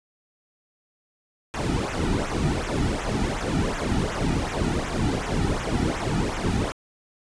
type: noise with flanger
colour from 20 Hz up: brown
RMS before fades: -25 dBFS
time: 1.54-6.72 s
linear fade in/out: 0 ms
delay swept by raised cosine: 0.21 to 1.91 ms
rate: 2.7 Hz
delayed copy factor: -0.8
effects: resampled to 22050 Hz